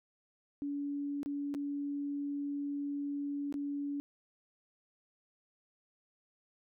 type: tone with dropouts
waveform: sine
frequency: 285.3 Hz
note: C#4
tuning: 50 cents sharp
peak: -34 dBFS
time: 0.62-4 s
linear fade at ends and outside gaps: 0 ms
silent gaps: 1.231-1.26 / 1.541-1.548 / 3.525-3.541 s
effects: none